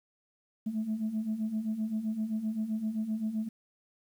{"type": "beating tone pair", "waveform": "sine", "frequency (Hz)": [212.9, 220.6], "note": ["G#3", "A3"], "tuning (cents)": [43, 5], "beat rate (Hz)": 7.7, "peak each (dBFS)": [-35, -30], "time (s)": [0.66, 3.49], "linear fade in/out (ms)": 10, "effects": ["tanh soft clip ceiling -25 dBFS", "10-bit"]}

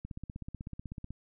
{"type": "click train", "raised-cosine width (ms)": 5, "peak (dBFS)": -28, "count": 18, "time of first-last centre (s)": [0.05, 1.106], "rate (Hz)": 16.1, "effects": []}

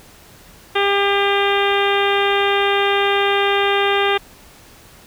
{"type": "harmonic tone", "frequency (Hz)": 400, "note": "G4", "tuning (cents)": 35, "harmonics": [1, 2, 3, 4, 5, 6, 7, 8, 9], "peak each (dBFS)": [-18, -21, -23, -24, -25, -26, -26, -27, -28], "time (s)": [0.75, 4.18], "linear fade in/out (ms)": 10, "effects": ["pink hiss -45 dBFS RMS until 5.06 s"]}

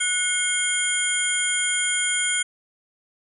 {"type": "tone cluster", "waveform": "sine", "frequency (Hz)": [1471, 2158, 3200, 7010, 9350], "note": ["F#6", "C#7", "G7", "A8", "D9"], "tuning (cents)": [-11, -47, 35, -7, -9], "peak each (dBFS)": -27, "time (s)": [0, 2.43], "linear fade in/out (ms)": 10, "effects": []}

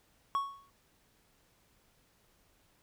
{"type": "tone with exponential decay", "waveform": "triangle", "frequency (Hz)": 1108.7, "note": "C#6", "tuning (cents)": 0, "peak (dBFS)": -24, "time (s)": [0.35, 0.7], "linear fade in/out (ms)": 0, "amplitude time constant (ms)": 75, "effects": ["pink hiss -69 dBFS RMS until 2.82 s"]}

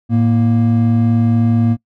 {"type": "tone pair together", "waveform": "triangle", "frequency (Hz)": [110.5, 233.8], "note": ["A2", "A#3"], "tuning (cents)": [8, 5], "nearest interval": "octave + minor second", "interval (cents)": 1297, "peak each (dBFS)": [-11, -11], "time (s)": [0.09, 1.77], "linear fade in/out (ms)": 50, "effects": ["noise-tail reverb RT60 0.1 s tail -23 dB re dry"]}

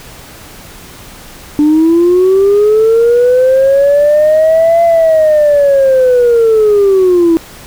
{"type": "linear two-way sweep", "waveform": "sine", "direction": "up then down", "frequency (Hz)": [293.7, 680, 325.1], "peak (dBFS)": -3, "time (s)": [1.59, 7.37], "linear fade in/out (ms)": 0, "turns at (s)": 4.83, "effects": ["tanh soft clip ceiling -2 dBFS", "pink hiss -33 dBFS RMS until 7.66 s"]}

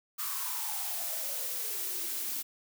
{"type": "noise with high-pass filter sweep", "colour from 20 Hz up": "blue", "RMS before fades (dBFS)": -35, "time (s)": [0.18, 2.43], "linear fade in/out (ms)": 20, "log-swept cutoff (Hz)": [1200, 260], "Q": 8.9, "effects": []}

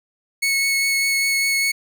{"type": "tone with vibrato", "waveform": "sawtooth", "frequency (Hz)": 2200, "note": "C#7", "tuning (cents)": -14, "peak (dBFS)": -14, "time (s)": [0.42, 1.72], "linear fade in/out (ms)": 10, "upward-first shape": "sine", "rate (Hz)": 5, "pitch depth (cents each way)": 9, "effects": []}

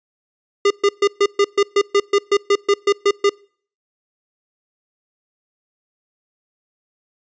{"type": "tone bursts", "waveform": "square", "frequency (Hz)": 403.9, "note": "G#4", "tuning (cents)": -48, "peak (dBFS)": -12, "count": 15, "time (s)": [0.65, 3.295], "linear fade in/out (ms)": 5, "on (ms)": 55, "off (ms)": 130, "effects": ["noise-tail reverb RT60 0.5 s tail -26 dB re dry", "resampled to 16000 Hz"]}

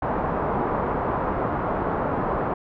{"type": "low-pass noise", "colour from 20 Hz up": "white", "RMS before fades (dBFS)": -25, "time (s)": [0.02, 2.54], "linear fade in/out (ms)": 5, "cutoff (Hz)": 1100, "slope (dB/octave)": 24, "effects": []}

